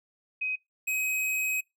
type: tone pair in turn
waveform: sine / square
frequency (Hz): 2522 / 2533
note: D#7 / D#7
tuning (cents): +23 / +30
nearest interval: unison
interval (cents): 7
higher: second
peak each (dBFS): -27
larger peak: neither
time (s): 0.41-0.56 / 0.87-1.61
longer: second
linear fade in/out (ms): 10
effects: noise-tail reverb RT60 0.2 s tail -26 dB re dry